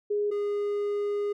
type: tone pair in turn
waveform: sine / triangle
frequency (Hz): 413.6 / 410.3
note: G#4 / G#4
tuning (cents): -7 / -21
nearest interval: unison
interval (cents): 14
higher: first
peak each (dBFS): -24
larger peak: neither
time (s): 0.1-0.31 / 0.31-1.33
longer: second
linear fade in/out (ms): 10
effects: none